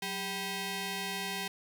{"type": "ring-modulated tone", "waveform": "10% pulse", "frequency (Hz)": 587.3, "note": "D5", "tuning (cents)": 0, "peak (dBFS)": -23, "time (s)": [0.02, 1.48], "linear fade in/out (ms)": 5, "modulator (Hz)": 1360, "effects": []}